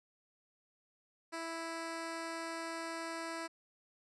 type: tone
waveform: 10% pulse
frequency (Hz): 329.6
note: E4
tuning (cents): 0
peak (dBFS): -31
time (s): 1.32-3.48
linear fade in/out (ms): 20
effects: resampled to 24000 Hz